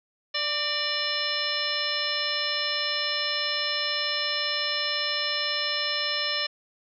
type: harmonic tone with a mistuned harmonic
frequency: 587.3 Hz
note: D5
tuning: in tune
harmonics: 1 / 2 / 3 / 4 / 5 / 6 / 7 / 9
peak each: -36 / -37 / -33 / -36 / -32 / -34 / -32 / -31 dBFS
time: 0.34-6.47 s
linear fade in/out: 10 ms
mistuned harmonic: 3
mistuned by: +49 cents
effects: none